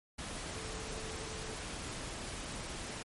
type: tone in noise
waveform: sine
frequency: 440 Hz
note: A4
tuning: in tune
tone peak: -48 dBFS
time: 0.55-1.55 s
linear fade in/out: 10 ms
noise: pink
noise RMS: -42 dBFS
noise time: 0.18-3.03 s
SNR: -9 dB
effects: MP3 48 kbps